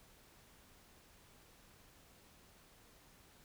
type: silence
effects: pink hiss -64 dBFS RMS until 3.44 s